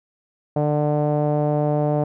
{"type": "tone with low-pass filter", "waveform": "sawtooth", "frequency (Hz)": 148.8, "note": "D3", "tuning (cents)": 23, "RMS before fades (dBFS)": -20, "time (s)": [0.56, 2.04], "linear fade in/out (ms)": 5, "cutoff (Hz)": 660, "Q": 3.6, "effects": []}